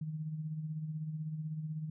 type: tone with tremolo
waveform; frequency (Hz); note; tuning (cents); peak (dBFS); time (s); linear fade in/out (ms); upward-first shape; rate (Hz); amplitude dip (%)
sine; 155.56; D#3; 0; -34; 0.01-1.9; 5; sine; 16; 50
effects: none